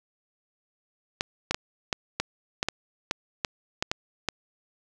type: clicks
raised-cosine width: 0.2 ms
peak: -8 dBFS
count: 12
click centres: 1.209 / 1.51 / 1.545 / 1.928 / 2.2 / 2.629 / 2.686 / 3.111 / 3.448 / 3.825 / 3.915 / 4.287 s
effects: none